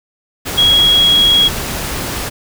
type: tone in noise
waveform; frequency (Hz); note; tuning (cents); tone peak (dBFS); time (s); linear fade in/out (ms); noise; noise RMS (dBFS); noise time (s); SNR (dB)
sine; 3311; G#7; -6; -7; 0.57-1.49; 20; pink; -21; 0.45-2.3; +11
effects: none